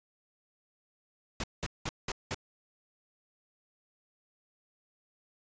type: noise bursts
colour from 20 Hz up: pink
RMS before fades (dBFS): -34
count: 5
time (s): 1.4-2.345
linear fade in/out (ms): 2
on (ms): 37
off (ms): 190
effects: resampled to 16000 Hz